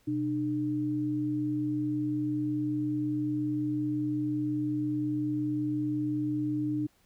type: tone pair together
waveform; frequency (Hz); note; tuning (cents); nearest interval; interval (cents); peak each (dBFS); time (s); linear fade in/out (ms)
sine; 127.03 / 301.5; B2 / D4; +49 / +46; octave + minor third; 1497; -35 / -28; 0.07-6.87; 10
effects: pink hiss -67 dBFS RMS until 7.05 s